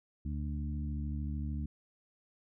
harmonic tone with a mistuned harmonic, 73.42 Hz, D2, in tune, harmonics 1 / 2 / 3 / 4, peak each -35 / -41 / -42 / -47 dBFS, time 0.25-1.66 s, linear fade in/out 5 ms, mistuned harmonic 1, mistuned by +22 cents, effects none

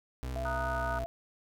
35% pulse tone with pitch glide, 63.9 to 62.08 Hz, C2 to B1, -40 to +10 cents, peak -33 dBFS, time 0.23-1.04 s, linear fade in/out 0 ms, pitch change -50 cents, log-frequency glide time 0.7-0.89 s
sine tone, 672 Hz, E5, 33 cents sharp, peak -35 dBFS, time 0.36-1.06 s, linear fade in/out 0 ms
sine chord, D# minor, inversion second, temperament equal, 932.3 / 1244.5 / 1480 Hz, A#5 / D#6 / F#6, 0 / 0 / 0 cents, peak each -38 dBFS, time 0.45-0.99 s, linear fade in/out 5 ms
effects none

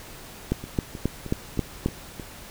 two click trains, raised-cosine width 3 ms, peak -21 / -9 dBFS, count 6 / 6, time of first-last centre 0.64-2.198 / 0.52-1.86 s, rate 3.21 / 3.73 Hz, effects pink hiss -43 dBFS RMS until 2.5 s

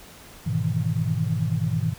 sine chord, E major seventh, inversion first, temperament equal, 103.83 / 123.47 / 155.56 / 164.81 Hz, G#2 / B2 / D#3 / E3, 0 / 0 / 0 / 0 cents, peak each -27 dBFS, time 0.46-1.94 s, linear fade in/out 10 ms, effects pink hiss -46 dBFS RMS until 1.98 s

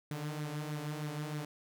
sawtooth tone with flanger, 150.1 Hz, D3, 38 cents sharp, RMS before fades -39 dBFS, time 0.11-1.45 s, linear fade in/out 2 ms, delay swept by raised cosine 0.5 to 6.1 ms, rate 3.2 Hz, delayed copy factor +0.55, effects none

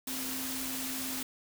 sine tone in noise, 261.6 Hz, C4, in tune, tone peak -40 dBFS, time 0.07-1.23 s, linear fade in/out 5 ms, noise white, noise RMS -37 dBFS, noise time 0.07-1.23 s, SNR -6 dB, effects none

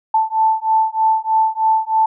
sine beating tone pair, 880 / 883.2 Hz, A5 / A5, 0 / +6 cents, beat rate 3.2 Hz, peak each -16 dBFS, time 0.14-2.06 s, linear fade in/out 5 ms, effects none

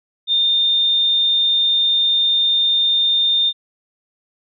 sine tone, 3625 Hz, A#7, 49 cents flat, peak -13 dBFS, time 0.27-3.53 s, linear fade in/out 50 ms, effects none

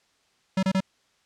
square tone bursts, 190.2 Hz, F#3, 48 cents sharp, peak -21 dBFS, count 3, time 0.57-0.805 s, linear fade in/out 5 ms, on 59 ms, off 29 ms, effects white hiss -66 dBFS RMS until 1.25 s + low-pass 6000 Hz 12 dB/octave

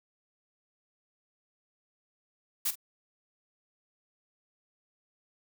blue noise with echo, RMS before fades -29 dBFS, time 2.65-2.71 s, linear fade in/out 10 ms, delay 46 ms, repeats 1, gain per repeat -14 dB, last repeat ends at 2.756 s, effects none

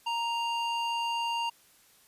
square tone with band-pass filter, 932.3 Hz, A#5, in tune, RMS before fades -31 dBFS, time 0.06-1.5 s, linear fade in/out 10 ms, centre 2000 Hz, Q 1.4, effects white hiss -61 dBFS RMS until 2.07 s + resampled to 32000 Hz

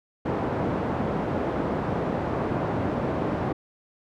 pink band-pass noise, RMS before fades -27 dBFS, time 0.25-3.53 s, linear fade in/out 10 ms, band 120 to 900 Hz, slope 12 dB/octave, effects none

